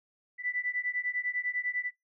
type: beating tone pair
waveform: sine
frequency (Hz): 1975.5 / 1985.5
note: B6 / B6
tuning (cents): 0 / +9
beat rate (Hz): 10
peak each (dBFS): -33 / -33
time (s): 0.38-1.91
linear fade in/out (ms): 50
effects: noise-tail reverb RT60 0.2 s tail -26 dB re dry